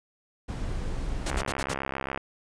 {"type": "noise", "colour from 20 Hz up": "brown", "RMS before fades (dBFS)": -31, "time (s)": [0.48, 1.43], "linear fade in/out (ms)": 10}
{"type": "noise bursts", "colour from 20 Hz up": "pink", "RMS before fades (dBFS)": -31, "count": 5, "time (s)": [1.26, 1.738], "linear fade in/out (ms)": 5, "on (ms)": 46, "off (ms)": 62}
{"type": "click train", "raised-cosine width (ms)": 0.5, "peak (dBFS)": -15, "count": 60, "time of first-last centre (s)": [1.3, 2.175], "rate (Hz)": 67.4}
{"effects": ["resampled to 22050 Hz"]}